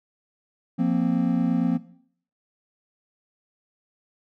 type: chord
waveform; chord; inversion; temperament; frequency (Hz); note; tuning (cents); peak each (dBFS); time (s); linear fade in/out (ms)
triangle; F suspended fourth; none; equal; 174.61 / 233.1 / 261.6; F3 / Bb3 / C4; 0 / 0 / 0; -22; 0.78-1.78; 20
effects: noise-tail reverb RT60 0.6 s tail -17 dB re dry